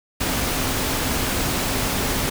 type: tone in noise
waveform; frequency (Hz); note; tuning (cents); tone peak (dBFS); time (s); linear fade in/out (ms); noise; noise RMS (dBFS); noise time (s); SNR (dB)
sine; 263.6; C4; +13; -32; 0.2-2.3; 10; pink; -23; 0.2-2.3; -12
effects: none